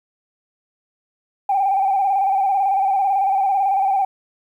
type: tone with vibrato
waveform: sine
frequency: 784 Hz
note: G5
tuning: in tune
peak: -14 dBFS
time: 1.49-4.05 s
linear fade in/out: 5 ms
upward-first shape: square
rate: 18 Hz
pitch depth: 46 cents each way
effects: tanh soft clip ceiling -10 dBFS + 9-bit